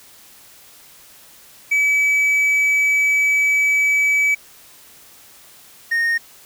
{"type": "tone pair in turn", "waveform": "triangle", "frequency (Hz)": [2290, 1848.6], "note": ["D7", "A#6"], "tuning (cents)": [-44, -15], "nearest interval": "major third", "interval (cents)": 371, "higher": "first", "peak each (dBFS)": [-12, -14], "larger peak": "first", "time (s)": [[1.71, 4.35], [5.91, 6.18]], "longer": "first", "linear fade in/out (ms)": 10, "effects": ["white hiss -46 dBFS RMS until 6.45 s"]}